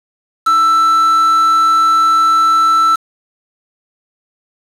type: tone with quantisation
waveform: triangle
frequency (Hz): 1327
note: E6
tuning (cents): +11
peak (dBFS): -6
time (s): 0.46-2.96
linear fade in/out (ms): 10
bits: 4
effects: low-pass 11000 Hz 12 dB/octave